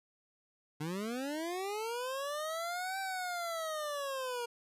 25% pulse linear two-way sweep, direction up then down, 145.7 to 779 to 469.4 Hz, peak -32 dBFS, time 0.8-4.46 s, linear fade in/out 10 ms, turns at 2.99 s, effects resampled to 32000 Hz

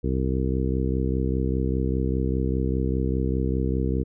harmonic tone, 65 Hz, C2, 11 cents flat, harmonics 1 / 2 / 3 / 4 / 5 / 6 / 7, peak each -25 / -28 / -30 / -31 / -32 / -33 / -33 dBFS, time 0.03-4.04 s, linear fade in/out 20 ms, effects none

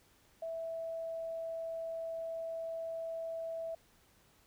sine tone, 657 Hz, E5, 6 cents flat, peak -37 dBFS, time 0.42-3.75 s, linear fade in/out 5 ms, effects pink hiss -67 dBFS RMS until 4.46 s

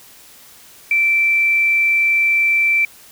sine tone with quantisation, 2337 Hz, D7, 9 cents flat, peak -12 dBFS, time 0.91-2.85 s, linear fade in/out 2 ms, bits 7, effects white hiss -44 dBFS RMS until 3.11 s

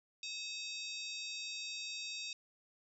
harmonic tone with a mistuned harmonic, 932.3 Hz, A#5, in tune, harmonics 3 / 4 / 5 / 6 / 7 / 8, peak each -46 / -45 / -48 / -49 / -56 / -52 dBFS, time 0.23-2.33 s, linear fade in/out 2 ms, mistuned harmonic 3, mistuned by -130 cents, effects none

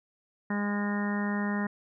harmonic tone, 204.8 Hz, G#3, 24 cents flat, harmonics 1 / 2 / 3 / 4 / 5 / 6 / 7 / 8 / 9, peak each -28 / -40 / -42 / -41 / -40 / -46 / -42 / -45 / -37 dBFS, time 0.5-1.67 s, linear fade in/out 5 ms, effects none

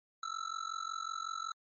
square tone with amplitude modulation, 1323 Hz, E6, 6 cents sharp, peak -34 dBFS, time 0.23-1.52 s, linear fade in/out 2 ms, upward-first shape sine, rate 45.4 Hz, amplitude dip 95%, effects MP3 32 kbps

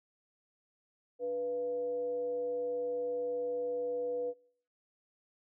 sine tone with frequency modulation, 490.8 Hz, B4, 11 cents flat, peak -32 dBFS, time 1.19-4.34 s, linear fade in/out 50 ms, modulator 198 Hz, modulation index 0.31, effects noise-tail reverb RT60 0.6 s tail -25 dB re dry

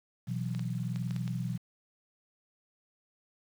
sine chord, B suspended fourth, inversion none, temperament equal, 123.47 / 164.81 / 185 Hz, B2 / E3 / F#3, 0 / 0 / 0 cents, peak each -34 / -37 / -37 dBFS, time 0.27-1.58 s, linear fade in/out 20 ms
clicks, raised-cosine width 0.2 ms, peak -28 dBFS, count 6, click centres 0.549 / 0.594 / 0.96 / 1.109 / 1.163 / 1.278 s
effects 9-bit

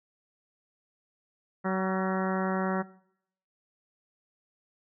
harmonic tone with a mistuned harmonic, 188.6 Hz, F#3, 33 cents sharp, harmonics 1 / 2 / 3 / 4 / 5 / 6 / 7 / 8 / 9 / 10, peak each -29 / -34 / -35 / -37 / -38 / -39 / -37 / -43 / -43 / -42 dBFS, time 1.64-2.83 s, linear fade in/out 20 ms, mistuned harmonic 7, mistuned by +42 cents, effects noise-tail reverb RT60 0.7 s tail -20 dB re dry

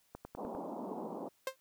click train, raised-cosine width 1 ms, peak -30 dBFS, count 5, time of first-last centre 0.15-0.55 s, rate 10 Hz
pink band-pass noise, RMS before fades -42 dBFS, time 0.37-1.29 s, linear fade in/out 10 ms, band 190 to 1000 Hz, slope 48 dB/octave
sawtooth tone with exponential decay, 527 Hz, C5, 12 cents sharp, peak -27 dBFS, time 1.47-1.56 s, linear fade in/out 2 ms, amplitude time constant 18 ms
effects white hiss -72 dBFS RMS until 1.6 s

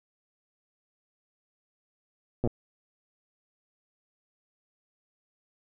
slowing click train, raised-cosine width 2 ms, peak -15 dBFS, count 5, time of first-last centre 2.44-2.474 s, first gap 8 ms, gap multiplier 1.04, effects none

